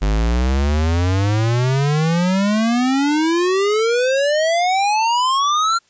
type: exponential sweep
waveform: square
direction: up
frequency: 49.32 to 1390 Hz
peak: -15 dBFS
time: 0.01-5.79 s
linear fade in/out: 20 ms
effects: white hiss -58 dBFS RMS until 5.89 s + resampled to 16000 Hz